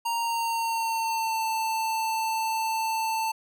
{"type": "tone with pitch glide", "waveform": "square", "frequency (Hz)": [930, 889.5], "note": ["A#5", "A5"], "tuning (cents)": [-4, 19], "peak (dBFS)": -26, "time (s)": [0.05, 3.32], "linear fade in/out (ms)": 10, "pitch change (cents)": -77, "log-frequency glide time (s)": [0.16, 1.48], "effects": []}